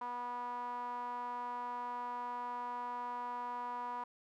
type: tone with band-pass filter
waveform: sawtooth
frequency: 243.8 Hz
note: B3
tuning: 22 cents flat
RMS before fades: -41 dBFS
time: 0.01-4.04 s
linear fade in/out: 5 ms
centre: 1000 Hz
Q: 6.8
effects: none